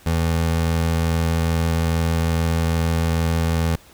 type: tone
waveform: 25% pulse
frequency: 82.41 Hz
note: E2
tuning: in tune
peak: -14 dBFS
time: 0.06-3.76 s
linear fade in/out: 5 ms
effects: pink hiss -49 dBFS RMS until 3.93 s